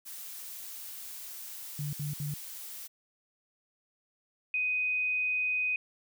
blue noise, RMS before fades -43 dBFS, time 0.05-2.88 s, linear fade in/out 20 ms
sine tone bursts, 146.83 Hz, D3, in tune, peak -32 dBFS, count 3, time 1.79-2.34 s, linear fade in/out 2 ms, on 140 ms, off 65 ms
sine tone, 2500 Hz, D#7, 8 cents sharp, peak -27 dBFS, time 4.54-5.76 s, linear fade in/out 2 ms
effects none

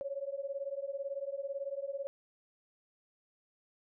sine beating tone pair, 546 / 564 Hz, C#5 / C#5, -26 / +30 cents, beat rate 18 Hz, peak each -39 / -39 dBFS, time 0.01-2.07 s, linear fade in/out 0 ms, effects none

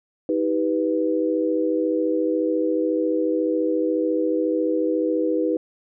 sine chord, Eb augmented, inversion none, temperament equal with one note detuned, 317.8 / 392 / 493.9 Hz, Eb4 / G4 / B4, +37 / 0 / 0 cents, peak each -22 / -26 / -23 dBFS, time 0.29-5.57 s, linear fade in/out 2 ms, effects none

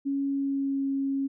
sine tone with pitch glide, 277.2 to 273.5 Hz, C#4 to C#4, 0 to -23 cents, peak -25 dBFS, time 0.05-1.28 s, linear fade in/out 20 ms, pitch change -23 cents, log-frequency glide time 0.27-0.87 s, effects none

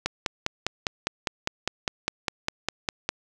click train, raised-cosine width 0.2 ms, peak -7 dBFS, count 16, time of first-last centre 0.06-3.09 s, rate 4.95 Hz, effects none

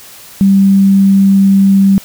sine tone, 195.5 Hz, G3, 4 cents flat, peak -4 dBFS, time 0.41-1.98 s, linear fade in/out 0 ms, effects white hiss -35 dBFS RMS until 2.04 s

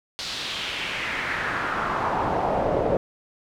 brown noise with band-pass filter sweep, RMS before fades -26 dBFS, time 0.19-2.97 s, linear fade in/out 0 ms, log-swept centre 4500 to 510 Hz, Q 2.4, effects none

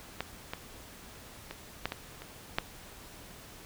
clicks, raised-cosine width 0.3 ms, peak -16 / -19 / -23 / -14 / -18 / -27 / -11 dBFS, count 7, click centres 0.206 / 0.535 / 1.51 / 1.856 / 1.921 / 2.22 / 2.585 s, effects pink hiss -50 dBFS RMS until 3.65 s

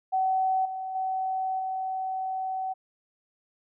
sine tone with level steps, 757 Hz, F#5, 39 cents sharp, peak -22 / -31 / -26 / -28 dBFS, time 0.12-2.74 s, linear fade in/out 20 ms, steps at 0.65 / 0.95 / 1.59 s, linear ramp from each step 5 ms, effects none

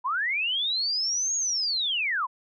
sine linear two-way sweep, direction up then down, 932.3 to 6700 to 932.3 Hz, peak -24 dBFS, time 0.04-2.27 s, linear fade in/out 20 ms, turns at 1.36 s, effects none

